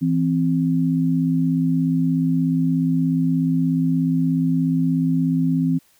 sine tone pair together, 164.81 / 261.6 Hz, E3 / C4, 0 / 0 cents, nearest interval minor sixth, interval 800 cents, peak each -19 dBFS, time 0.01-5.79 s, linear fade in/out 20 ms, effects white hiss -58 dBFS RMS until 5.99 s

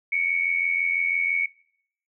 sine tone pair together, 2217 / 2303 Hz, C#7 / D7, 0 / -34 cents, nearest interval minor second, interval 66 cents, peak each -22 / -27 dBFS, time 0.12-1.46 s, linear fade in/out 5 ms, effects noise-tail reverb RT60 0.7 s tail -24 dB re dry

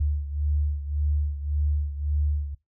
sine beating tone pair, 73.2 / 75 Hz, D2 / D2, -5 / +37 cents, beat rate 1.8 Hz, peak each -24 / -29 dBFS, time 0-2.55 s, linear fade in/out 10 ms, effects noise-tail reverb RT60 0.2 s tail -22 dB re dry

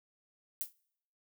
violet noise with exponential decay, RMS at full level -32 dBFS, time 0.61-0.73 s, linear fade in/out 0 ms, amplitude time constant 24 ms, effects noise-tail reverb RT60 0.7 s tail -25 dB re dry

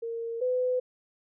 sine tone pair in turn, 461.1 / 503.6 Hz, A#4 / B4, -19 / +34 cents, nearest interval major second, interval 153 cents, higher second, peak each -31 / -24 dBFS, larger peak second, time 0.02-0.41 / 0.41-0.8 s, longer neither, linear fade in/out 10 ms, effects none

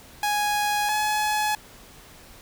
sawtooth tone pair in turn, 830.6 / 847.1 Hz, G#5 / G#5, 0 / +34 cents, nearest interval unison, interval 34 cents, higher second, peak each -18 dBFS, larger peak neither, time 0.23-0.89 / 0.89-1.55 s, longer neither, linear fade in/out 2 ms, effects pink hiss -48 dBFS RMS until 2.41 s

